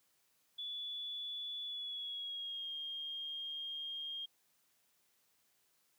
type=tone with pitch glide; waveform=sine; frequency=3438 to 3226 Hz; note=A7 to G7; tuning=-41 to +49 cents; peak=-40 dBFS; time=0.58-4.26 s; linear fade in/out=10 ms; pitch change=-110 cents; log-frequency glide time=1.64-2.71 s; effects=white hiss -75 dBFS RMS until 5.98 s + high-pass 80 Hz 12 dB/octave